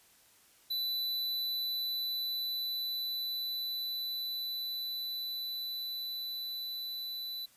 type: tone with level ramp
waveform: square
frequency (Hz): 3985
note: B7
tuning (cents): +15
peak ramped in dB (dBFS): -32 to -38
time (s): 0.7-7.46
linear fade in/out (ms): 10
effects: white hiss -63 dBFS RMS until 7.56 s + resampled to 32000 Hz